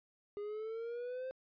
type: exponential sweep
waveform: triangle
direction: up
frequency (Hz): 407.4 to 525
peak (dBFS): -37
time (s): 0.37-1.31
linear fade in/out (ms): 0
effects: resampled to 11025 Hz